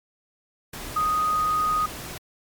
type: tone in noise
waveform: sine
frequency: 1244.5 Hz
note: D#6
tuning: in tune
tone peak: -20 dBFS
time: 0.96-1.86 s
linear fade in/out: 5 ms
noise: pink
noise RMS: -36 dBFS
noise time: 0.73-2.18 s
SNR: +13 dB
effects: MP3 96 kbps